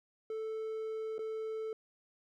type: tone with dropouts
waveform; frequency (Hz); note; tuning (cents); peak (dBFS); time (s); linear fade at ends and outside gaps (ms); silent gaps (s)
triangle; 440; A4; 0; -34; 0.3-1.73; 2; 1.182-1.191
effects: none